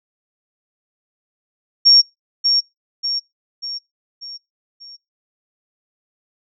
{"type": "tone with echo", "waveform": "sine", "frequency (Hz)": 5530, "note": "F8", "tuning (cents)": -18, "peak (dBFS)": -6, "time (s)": [1.85, 2.02], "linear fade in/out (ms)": 20, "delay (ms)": 590, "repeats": 5, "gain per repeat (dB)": -6, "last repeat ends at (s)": 4.97, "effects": ["noise-tail reverb RT60 0.2 s tail -24 dB re dry"]}